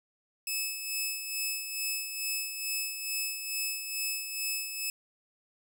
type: tone with tremolo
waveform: 10% pulse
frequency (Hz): 2600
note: E7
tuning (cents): -24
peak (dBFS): -21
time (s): 0.47-4.9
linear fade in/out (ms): 2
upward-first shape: sine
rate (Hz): 2.3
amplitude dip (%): 55
effects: none